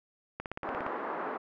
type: click train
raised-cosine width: 0.5 ms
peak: -21 dBFS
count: 9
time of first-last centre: 0.4-0.865 s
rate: 17.2 Hz
type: band-pass noise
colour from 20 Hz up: white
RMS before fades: -36 dBFS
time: 0.63-1.38 s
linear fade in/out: 20 ms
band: 250 to 1300 Hz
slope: 24 dB/octave
effects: none